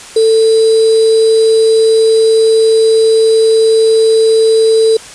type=tone with sample-and-hold; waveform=sine; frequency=444.8 Hz; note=A4; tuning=19 cents sharp; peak=-5 dBFS; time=0.16-4.97 s; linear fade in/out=5 ms; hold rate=4410 Hz; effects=white hiss -31 dBFS RMS until 5.14 s + resampled to 22050 Hz